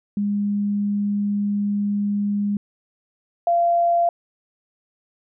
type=tone pair in turn; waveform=sine; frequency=204.1 / 687.8 Hz; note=G#3 / F5; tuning=-30 / -27 cents; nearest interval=octave + major sixth; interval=2103 cents; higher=second; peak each=-19 / -15 dBFS; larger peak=second; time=0.17-2.57 / 3.47-4.09 s; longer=first; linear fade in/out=2 ms; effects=none